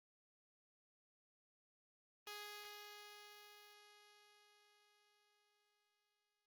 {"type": "tone with exponential decay", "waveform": "5% pulse", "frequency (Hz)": 415.3, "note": "G#4", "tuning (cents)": 0, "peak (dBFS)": -37, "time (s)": [2.27, 6.46], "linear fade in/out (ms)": 1, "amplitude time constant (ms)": 910, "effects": ["Opus 24 kbps"]}